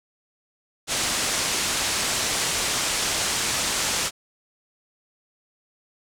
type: low-pass noise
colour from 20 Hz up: white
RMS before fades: -25 dBFS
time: 0.87-4.11 s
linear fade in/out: 50 ms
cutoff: 8700 Hz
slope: 24 dB/octave
effects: none